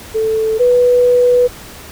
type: tone pair in turn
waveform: sine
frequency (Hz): 440.6 / 491.9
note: A4 / B4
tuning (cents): +2 / -7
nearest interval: major second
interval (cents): 191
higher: second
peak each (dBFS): -12 / -7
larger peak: second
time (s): 0.14-0.59 / 0.59-1.48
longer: second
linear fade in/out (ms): 20
effects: pink hiss -34 dBFS RMS until 1.91 s